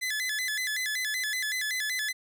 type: tone with vibrato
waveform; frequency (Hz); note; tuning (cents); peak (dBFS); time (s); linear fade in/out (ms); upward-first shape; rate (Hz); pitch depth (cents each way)
sawtooth; 1864.7; A#6; 0; -25; 0.01-2.13; 20; square; 5.3; 140
effects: none